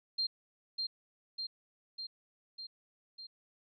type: tone with echo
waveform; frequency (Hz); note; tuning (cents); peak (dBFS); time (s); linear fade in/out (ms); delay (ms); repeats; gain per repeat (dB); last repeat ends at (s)
sine; 4186; C8; 0; -30; 0.18-0.27; 10; 600; 5; -3; 3.27
effects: none